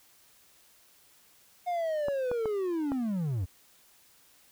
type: linear sweep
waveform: triangle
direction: down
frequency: 722 to 81.3 Hz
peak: -26 dBFS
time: 1.66-3.46 s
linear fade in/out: 20 ms
type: clicks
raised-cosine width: 1 ms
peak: -21 dBFS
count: 4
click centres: 2.084 / 2.315 / 2.457 / 2.919 s
effects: white hiss -61 dBFS RMS until 4.51 s